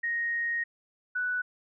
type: tone pair in turn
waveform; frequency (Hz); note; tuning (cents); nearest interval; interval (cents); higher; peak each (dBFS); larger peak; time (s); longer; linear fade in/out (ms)
sine; 1869 / 1483.4; A#6 / F#6; +4 / +4; major third; 400; first; -27; neither; 0.03-0.64 / 1.15-1.42; first; 10
effects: none